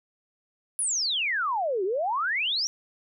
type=exponential two-way sweep; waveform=sine; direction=down then up; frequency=10720 to 357.9 to 5870 Hz; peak=-24 dBFS; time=0.79-2.67 s; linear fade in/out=0 ms; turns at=1.84 s; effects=none